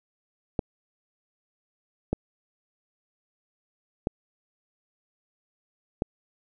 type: clicks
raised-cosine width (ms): 2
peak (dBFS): -11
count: 4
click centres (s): 0.592 / 2.13 / 4.071 / 6.021
effects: none